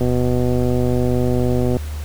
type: click train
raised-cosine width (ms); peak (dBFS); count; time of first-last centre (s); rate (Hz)
2; -7; 219; 0.01-1.768; 124
effects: added 75 Hz sine -24 dBFS peak until 2.04 s + pink hiss -39 dBFS RMS until 2.04 s